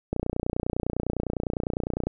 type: click train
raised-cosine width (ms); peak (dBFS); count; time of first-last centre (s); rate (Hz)
2; -13; 59; 0.13-2.07; 29.9
effects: none